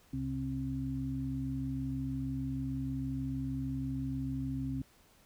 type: harmonic tone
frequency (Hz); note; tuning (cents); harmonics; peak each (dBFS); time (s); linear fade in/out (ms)
66.4; C2; +26; 1 / 2 / 4; -42 / -37 / -36; 0.13-4.82; 5
effects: pink hiss -64 dBFS RMS until 5.25 s